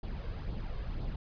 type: noise with flanger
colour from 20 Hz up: brown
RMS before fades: -37 dBFS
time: 0.03-1.16 s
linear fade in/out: 5 ms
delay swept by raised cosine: 0.23 to 1.93 ms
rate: 2 Hz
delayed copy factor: +0.5
effects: resampled to 11025 Hz